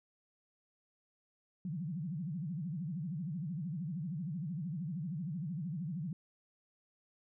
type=tone with vibrato; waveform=sine; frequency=164.5 Hz; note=E3; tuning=3 cents flat; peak=-36 dBFS; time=1.65-6.13 s; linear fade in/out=2 ms; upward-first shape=sine; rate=13 Hz; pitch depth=260 cents each way; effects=none